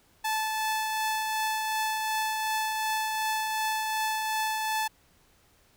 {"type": "tone with tremolo", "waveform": "sawtooth", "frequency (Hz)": 872, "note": "A5", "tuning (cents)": -16, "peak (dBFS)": -22, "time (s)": [0.24, 4.88], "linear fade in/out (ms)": 10, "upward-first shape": "triangle", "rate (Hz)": 2.7, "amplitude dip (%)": 30, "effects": ["pink hiss -63 dBFS RMS until 5.76 s"]}